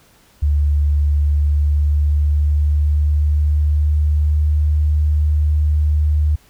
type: tone with pitch glide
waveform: sine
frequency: 73.1 to 75.33 Hz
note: D2 to D2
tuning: -7 to +45 cents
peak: -12 dBFS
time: 0.42-6.36 s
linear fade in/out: 10 ms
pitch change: +52 cents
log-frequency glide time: 0.99-4.74 s
effects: pink hiss -52 dBFS RMS until 6.49 s